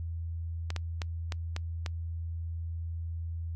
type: clicks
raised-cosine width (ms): 0.2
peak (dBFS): -18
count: 6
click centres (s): 0.704 / 0.763 / 1.018 / 1.322 / 1.564 / 1.862
effects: noise-tail reverb RT60 0.1 s tail -25 dB re dry + added 83 Hz sine -33 dBFS peak until 3.55 s